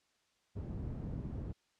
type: low-pass noise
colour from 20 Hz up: white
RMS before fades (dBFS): -41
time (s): 0.55-1.53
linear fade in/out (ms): 20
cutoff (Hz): 160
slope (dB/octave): 12
effects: white hiss -75 dBFS RMS until 1.79 s + low-pass 6000 Hz 12 dB/octave